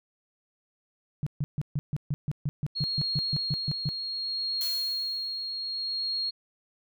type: tone bursts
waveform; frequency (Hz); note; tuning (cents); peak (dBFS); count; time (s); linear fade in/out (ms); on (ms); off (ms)
sine; 146; D3; -10; -25; 16; 1.23-3.89; 0; 35; 140
type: tone with tremolo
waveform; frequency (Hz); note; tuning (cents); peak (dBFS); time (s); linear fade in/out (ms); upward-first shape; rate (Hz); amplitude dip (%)
sine; 4277; C8; +37; -27; 2.75-6.31; 20; sine; 0.64; 40
type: noise with exponential decay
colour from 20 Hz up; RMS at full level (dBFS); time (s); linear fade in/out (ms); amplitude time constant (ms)
blue; -34; 4.61-5.53; 2; 200
effects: none